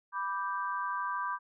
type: chord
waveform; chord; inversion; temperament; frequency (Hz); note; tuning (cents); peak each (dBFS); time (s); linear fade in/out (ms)
sine; G major; first; equal; 987.8 / 1174.7 / 1568; B5 / D6 / G6; 0 / 0 / 0; -35 / -35 / -38; 0.12-1.39; 50
effects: none